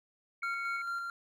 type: tone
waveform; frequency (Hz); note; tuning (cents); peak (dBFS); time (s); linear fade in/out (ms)
sine; 2217; C#7; 0; -38; 0.42-0.82; 5
type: tone with tremolo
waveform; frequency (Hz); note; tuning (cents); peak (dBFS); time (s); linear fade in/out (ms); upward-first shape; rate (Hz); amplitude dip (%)
triangle; 1383; F6; -17; -31; 0.43-1.1; 2; square; 4.5; 30
effects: none